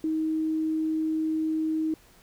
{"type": "tone", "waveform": "sine", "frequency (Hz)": 315.7, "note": "D#4", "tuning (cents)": 25, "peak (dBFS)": -24, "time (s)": [0.04, 1.94], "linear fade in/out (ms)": 2, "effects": ["pink hiss -57 dBFS RMS until 2.22 s"]}